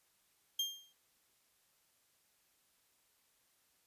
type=tone with exponential decay; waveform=35% pulse; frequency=3200 Hz; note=G7; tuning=35 cents sharp; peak=-29 dBFS; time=0.59-0.93 s; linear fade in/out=5 ms; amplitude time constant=73 ms; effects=white hiss -74 dBFS RMS until 3.86 s + resampled to 32000 Hz